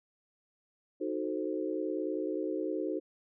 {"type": "chord", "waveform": "sine", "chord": "D# diminished seventh", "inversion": "none", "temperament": "equal", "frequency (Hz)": [311.1, 370, 440, 523.3], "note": ["D#4", "F#4", "A4", "C5"], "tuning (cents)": [0, 0, 0, 0], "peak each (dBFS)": [-35, -36, -38, -39], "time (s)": [1, 3], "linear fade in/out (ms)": 20, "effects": []}